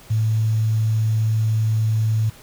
sine tone with quantisation, 110 Hz, A2, in tune, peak -16 dBFS, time 0.1-2.3 s, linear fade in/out 10 ms, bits 7, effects pink hiss -46 dBFS RMS until 2.42 s

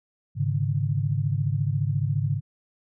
sine chord, Ab suspended fourth, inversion none, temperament equal with one note detuned, 103.83 / 138.59 / 152.8 Hz, Ab2 / Db3 / Eb3, 0 / 0 / -31 cents, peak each -26 / -25 / -29 dBFS, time 0.35-2.41 s, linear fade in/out 50 ms, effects none

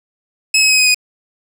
20% pulse tone with pitch steps, 2579 / 2557 / 2535 / 2513 / 2491 Hz, E7 / D#7 / D#7 / D#7 / D#7, -39 / +47 / +32 / +17 / +1 cents, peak -4 dBFS, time 0.54-0.945 s, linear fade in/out 5 ms, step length 81 ms, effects none

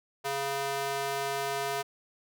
square tone with high-pass filter, 138.59 Hz, C#3, in tune, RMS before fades -32 dBFS, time 0.24-1.83 s, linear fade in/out 20 ms, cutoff 580 Hz, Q 1.2, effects none

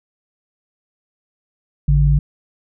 sine tone pair together, 54.28 / 144.9 Hz, A1 / D3, -23 / -23 cents, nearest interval octave + perfect fourth, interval 1700 cents, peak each -13 dBFS, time 1.88-2.19 s, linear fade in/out 5 ms, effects none

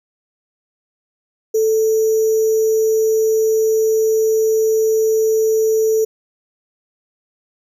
sine tone with sample-and-hold, 440 Hz, A4, in tune, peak -12 dBFS, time 1.54-6.05 s, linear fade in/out 10 ms, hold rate 6300 Hz, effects none

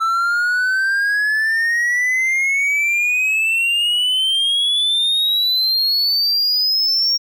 triangle exponential sweep, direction up, 1318.5 to 5588 Hz, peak -13 dBFS, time 0-7.18 s, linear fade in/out 20 ms, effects none

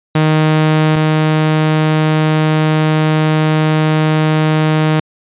sawtooth tone pair in turn, 155.56 / 155.56 Hz, D#3 / D#3, 0 / 0 cents, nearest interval unison, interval 0 cents, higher neither, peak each -5 / -6 dBFS, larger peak first, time 0.15-0.96 / 0.96-5 s, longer second, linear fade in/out 5 ms, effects resampled to 8000 Hz

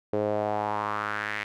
sawtooth tone with band-pass filter sweep, 105 Hz, G#2, 19 cents sharp, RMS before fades -29 dBFS, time 0.13-1.44 s, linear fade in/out 5 ms, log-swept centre 460 to 2100 Hz, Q 3.3, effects none

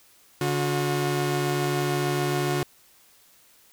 sawtooth tone pair together, 143.1 / 361.2 Hz, D3 / F#4, -45 / -42 cents, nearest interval octave + major third, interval 1603 cents, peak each -22 dBFS, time 0.41-2.63 s, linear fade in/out 2 ms, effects white hiss -57 dBFS RMS until 3.72 s

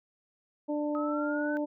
harmonic tone, 296.4 Hz, D4, 16 cents sharp, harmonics 1 / 2 / 3, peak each -30 / -33 / -41 dBFS, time 0.68-1.66 s, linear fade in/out 20 ms
sine linear sweep, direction up, 1261 to 1524 Hz, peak -35 dBFS, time 0.95-1.57 s, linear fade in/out 0 ms
effects none

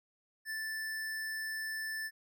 square tone, 1760 Hz, A6, in tune, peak -37 dBFS, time 0.45-2.11 s, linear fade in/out 50 ms, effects none

